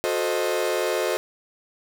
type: chord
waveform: 40% pulse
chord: F# diminished seventh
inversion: none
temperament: equal with one note detuned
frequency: 363.4 / 440 / 523.3 / 622.3 Hz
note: F#4 / A4 / C5 / Eb5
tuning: -31 / 0 / 0 / 0 cents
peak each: -27 dBFS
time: 0.04-1.17 s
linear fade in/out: 0 ms
effects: none